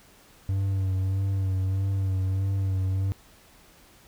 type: tone with vibrato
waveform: triangle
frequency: 95.9 Hz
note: G2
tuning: 37 cents flat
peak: -21 dBFS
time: 0.49-3.12 s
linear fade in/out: 0 ms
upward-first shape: sine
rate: 1.6 Hz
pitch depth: 32 cents each way
effects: pink hiss -55 dBFS RMS until 4.07 s